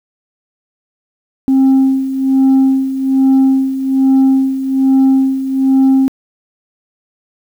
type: tone with tremolo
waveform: sine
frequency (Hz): 266.6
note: C4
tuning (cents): +33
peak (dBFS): -3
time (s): 1.48-6.08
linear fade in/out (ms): 0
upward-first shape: sine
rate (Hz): 1.2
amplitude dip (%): 75
effects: tanh soft clip ceiling -5 dBFS + 7-bit